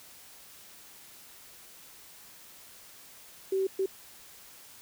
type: tone bursts at uneven times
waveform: sine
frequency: 383.7 Hz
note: G4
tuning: 37 cents flat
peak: -25 dBFS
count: 2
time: 3.52-3.67 / 3.79-3.86 s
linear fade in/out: 5 ms
effects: white hiss -52 dBFS RMS until 4.81 s